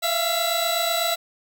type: tone cluster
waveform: sawtooth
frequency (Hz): 665 / 693 / 3934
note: E5 / F5 / B7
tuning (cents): +15 / -14 / -7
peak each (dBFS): -22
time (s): 0.02-1.16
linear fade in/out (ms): 20
effects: none